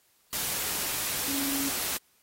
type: tone in noise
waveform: sine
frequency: 277.2 Hz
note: C#4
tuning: in tune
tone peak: -32 dBFS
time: 1.28-1.69 s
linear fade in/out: 0 ms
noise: white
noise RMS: -31 dBFS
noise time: 0.33-1.97 s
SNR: -4 dB
effects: white hiss -66 dBFS RMS until 2.22 s + AAC 48 kbps